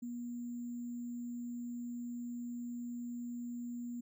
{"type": "tone with sample-and-hold", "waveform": "sine", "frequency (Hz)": 240.2, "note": "B3", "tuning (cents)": -48, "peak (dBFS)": -39, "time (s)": [0.02, 4.01], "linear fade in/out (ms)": 10, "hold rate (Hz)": 7350, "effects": []}